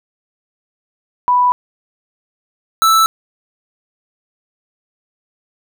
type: tone pair in turn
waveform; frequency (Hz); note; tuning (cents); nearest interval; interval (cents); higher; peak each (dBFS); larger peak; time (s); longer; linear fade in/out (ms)
sine / square; 987.8 / 1318.6; B5 / E6; 0 / 0; perfect fourth; 500; second; -9; neither; 1.28-1.52 / 2.82-3.06; neither; 0
effects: none